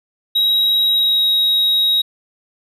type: tone with pitch glide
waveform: triangle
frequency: 3831 to 3802 Hz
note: A#7 to A#7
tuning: +47 to +33 cents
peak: -11 dBFS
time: 0.35-2.02 s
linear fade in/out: 10 ms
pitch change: -14 cents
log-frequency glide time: 0.84-1.26 s
effects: none